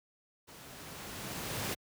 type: noise with level ramp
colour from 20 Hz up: pink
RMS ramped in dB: -52 to -34 dBFS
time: 0.47-1.75 s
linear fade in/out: 20 ms
effects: high-pass 80 Hz 12 dB/octave